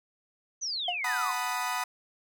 sine exponential sweep, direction down, 6260 to 931 Hz, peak -30 dBFS, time 0.61-1.35 s, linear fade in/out 20 ms
triangle tone with exponential decay, 712 Hz, F5, 33 cents sharp, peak -23 dBFS, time 0.88-1 s, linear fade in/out 5 ms, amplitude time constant 25 ms
30% pulse chord, B dominant seventh, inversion second, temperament equal, 740 / 880 / 987.8 / 1244.5 Hz, F#5 / A5 / B5 / D#6, 0 / 0 / 0 / 0 cents, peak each -33 / -36 / -30 / -32 dBFS, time 1.04-1.84 s, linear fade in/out 5 ms
effects none

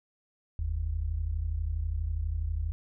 sine tone pair together, 46.74 / 79 Hz, F#1 / D#2, +18 / +27 cents, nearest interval major sixth, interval 909 cents, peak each -32 / -30 dBFS, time 0.59-2.72 s, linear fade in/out 0 ms, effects none

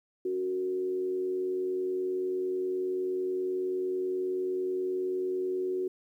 sine tone with frequency modulation, 370 Hz, F#4, in tune, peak -28 dBFS, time 0.25-5.88 s, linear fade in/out 5 ms, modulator 89.3 Hz, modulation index 0.38, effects 11-bit

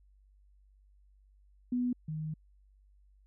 sine tone pair in turn, 246.9 / 155.54 Hz, B3 / D#3, 0 / 0 cents, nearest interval minor sixth, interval 800 cents, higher first, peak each -28 / -34 dBFS, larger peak first, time 1.72-1.93 / 2.08-2.34 s, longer second, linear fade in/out 5 ms, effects added 49 Hz sine -60 dBFS peak until 3.26 s

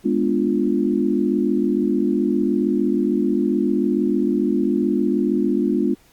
sine chord, G# diminished seventh, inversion none, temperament equal, 207.7 / 246.9 / 293.7 / 349.2 Hz, G#3 / B3 / D4 / F4, 0 / 0 / 0 / 0 cents, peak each -22 dBFS, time 0.04-5.95 s, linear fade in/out 20 ms, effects pink hiss -55 dBFS RMS until 6.12 s + Opus 48 kbps

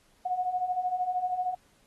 sine beating tone pair, 720 / 733 Hz, F#5 / F#5, -47 / -16 cents, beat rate 13 Hz, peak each -33 / -28 dBFS, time 0.25-1.55 s, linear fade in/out 10 ms, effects pink hiss -65 dBFS RMS until 1.86 s + AAC 32 kbps

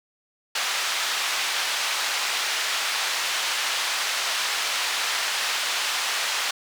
white band-pass noise, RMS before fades -26 dBFS, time 0.55-6.51 s, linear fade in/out 5 ms, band 860 to 4500 Hz, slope 12 dB/octave, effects none

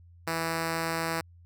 5% pulse tone, 164.2 Hz, E3, 6 cents flat, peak -17 dBFS, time 0.27-1.21 s, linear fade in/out 5 ms, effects added 86 Hz sine -51 dBFS peak until 1.45 s

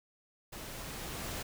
pink noise with level ramp, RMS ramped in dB -45 to -39 dBFS, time 0.52-1.43 s, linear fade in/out 10 ms, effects none

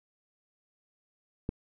click, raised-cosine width 3 ms, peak -18 dBFS, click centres 1.491 s, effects none

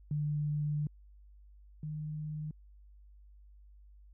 sine tone pair in turn, 148.7 / 152.88 Hz, D3 / D#3, +22 / -30 cents, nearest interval unison, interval 48 cents, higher second, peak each -30 / -36 dBFS, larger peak first, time 0.11-0.87 / 1.83-2.51 s, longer first, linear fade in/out 2 ms, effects added 50 Hz sine -54 dBFS peak until 4.13 s

